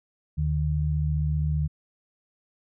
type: tone pair together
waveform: sine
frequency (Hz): 76.2 / 151.43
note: D#2 / D#3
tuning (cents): -36 / -47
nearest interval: octave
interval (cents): 1189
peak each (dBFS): -25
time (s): 0.37-1.68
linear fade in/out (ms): 20
effects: none